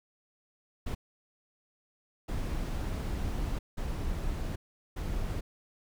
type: noise bursts at uneven times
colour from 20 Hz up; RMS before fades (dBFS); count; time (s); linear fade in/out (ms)
brown; -33; 4; 0.86-0.95 / 2.28-3.59 / 3.77-4.56 / 4.96-5.41; 10
effects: none